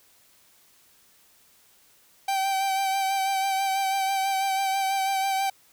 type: tone with vibrato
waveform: 45% pulse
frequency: 776 Hz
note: G5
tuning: 18 cents flat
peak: -23 dBFS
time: 2.28-5.5 s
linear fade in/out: 5 ms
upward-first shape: sine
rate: 6.1 Hz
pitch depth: 25 cents each way
effects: white hiss -59 dBFS RMS until 5.72 s